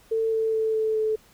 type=tone with pitch steps; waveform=sine; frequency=447.3 / 444.2 / 441.1 / 438.1 / 435.1 Hz; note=A4 / A4 / A4 / A4 / A4; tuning=+28 / +16 / +4 / -7 / -19 cents; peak=-21 dBFS; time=0.11-1.16 s; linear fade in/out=10 ms; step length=210 ms; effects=pink hiss -56 dBFS RMS until 1.33 s